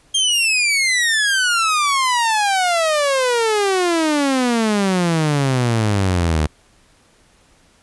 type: exponential sweep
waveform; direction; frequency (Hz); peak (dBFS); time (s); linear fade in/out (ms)
sawtooth; down; 3227 to 74.4; -11; 0.14-6.47; 10
effects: pink hiss -54 dBFS RMS until 7.82 s + resampled to 24000 Hz